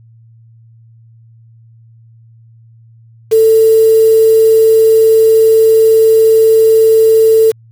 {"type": "tone with quantisation", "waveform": "sine", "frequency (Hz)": 443.9, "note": "A4", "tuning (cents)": 15, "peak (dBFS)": -4, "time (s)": [3.31, 7.52], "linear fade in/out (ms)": 20, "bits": 4, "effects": ["added 114 Hz sine -39 dBFS peak until 7.71 s"]}